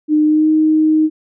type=tone with pitch glide; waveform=sine; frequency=304.3 to 311.6 Hz; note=D#4 to D#4; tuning=-38 to +3 cents; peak=-9 dBFS; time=0.08-1.1 s; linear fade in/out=50 ms; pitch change=+41 cents; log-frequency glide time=0.24-0.49 s; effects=none